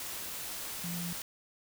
sine tone in noise, 173.3 Hz, F3, 13 cents flat, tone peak -36 dBFS, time 0.84-1.13 s, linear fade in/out 2 ms, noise white, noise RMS -40 dBFS, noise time 0-1.22 s, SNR +1 dB, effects none

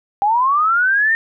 sine linear sweep, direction up, 788 to 1840 Hz, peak -12 dBFS, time 0.22-1.15 s, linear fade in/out 0 ms, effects none

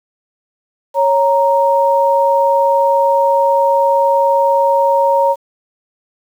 sine tone pair together, 552.9 / 932.3 Hz, C#5 / A#5, -5 / 0 cents, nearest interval major sixth, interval 905 cents, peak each -12 dBFS, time 0.94-5.36 s, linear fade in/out 50 ms, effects 7-bit

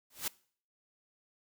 white noise with exponential growth, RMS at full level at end -30 dBFS, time 0.1-0.28 s, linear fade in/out 5 ms, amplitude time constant 39 ms, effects noise-tail reverb RT60 0.5 s tail -22 dB re dry

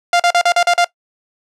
sawtooth tone bursts, 698.5 Hz, F5, in tune, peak -6 dBFS, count 7, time 0.13-0.845 s, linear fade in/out 2 ms, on 67 ms, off 41 ms, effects noise-tail reverb RT60 0.1 s tail -19 dB re dry + low-pass 7000 Hz 12 dB/octave

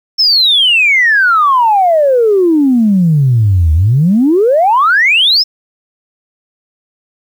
sine exponential two-way sweep, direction down then up, 5400 to 75.5 to 5400 Hz, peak -5 dBFS, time 0.18-5.44 s, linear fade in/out 20 ms, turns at 3.73 s, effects tanh soft clip ceiling -1 dBFS + 7-bit

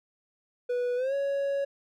triangle tone with pitch glide, 490.6 to 557.1 Hz, B4 to C#5, -12 to +9 cents, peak -24 dBFS, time 0.69-1.65 s, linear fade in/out 10 ms, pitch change +221 cents, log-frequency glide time 0.96-1.14 s, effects none

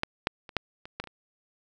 clicks, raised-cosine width 0.3 ms, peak -10 / -8 / -27 / -9 / -26 / -16 / -25 / -29 dBFS, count 8, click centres 0.034 / 0.271 / 0.492 / 0.567 / 0.855 / 1 / 1.04 / 1.073 s, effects none

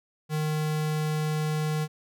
square tone, 153.8 Hz, D#3, 20 cents flat, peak -26 dBFS, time 0.29-1.88 s, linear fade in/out 50 ms, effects none

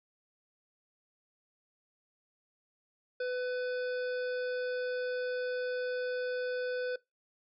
harmonic tone with a mistuned harmonic, 500 Hz, B4, 21 cents sharp, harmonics 1 / 3 / 5 / 7 / 9 / 10, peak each -32 / -39 / -53 / -54 / -53 / -57 dBFS, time 3.2-6.96 s, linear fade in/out 5 ms, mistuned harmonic 9, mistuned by -17 cents, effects noise-tail reverb RT60 0.2 s tail -22 dB re dry

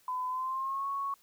sine tone with pitch glide, 1010 to 1107.8 Hz, B5 to C#6, +39 to -1 cents, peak -31 dBFS, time 0.08-1.14 s, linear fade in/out 2 ms, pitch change +160 cents, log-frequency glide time 0.28-0.87 s, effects white hiss -65 dBFS RMS until 1.22 s

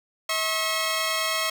10% pulse tone pair together, 644.6 / 1084 Hz, E5 / C#6, -39 / -39 cents, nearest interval major sixth, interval 900 cents, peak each -18 / -18 dBFS, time 0.29-1.5 s, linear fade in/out 5 ms, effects none

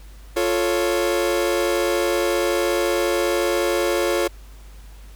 40% pulse chord, F augmented, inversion none, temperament equal, 349.2 / 440 / 554.4 Hz, F4 / A4 / C#5, 0 / 0 / 0 cents, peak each -21 / -24 / -22 dBFS, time 0.36-4.28 s, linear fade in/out 10 ms, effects added 50 Hz sine -39 dBFS peak until 5.15 s + pink hiss -51 dBFS RMS until 5.15 s

